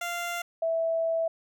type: tone pair in turn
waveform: 15% pulse / sine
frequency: 694 / 656.9 Hz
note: F5 / E5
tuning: -11 / -6 cents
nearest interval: minor second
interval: 95 cents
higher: first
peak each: -24 dBFS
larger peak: neither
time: 0.01-0.42 / 0.62-1.28 s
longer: second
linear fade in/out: 5 ms
effects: none